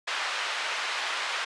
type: band-pass noise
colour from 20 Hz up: pink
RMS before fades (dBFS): -31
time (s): 0.07-1.45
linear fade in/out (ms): 10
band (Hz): 1100 to 3600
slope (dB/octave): 12
effects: high-pass 400 Hz 12 dB/octave + resampled to 22050 Hz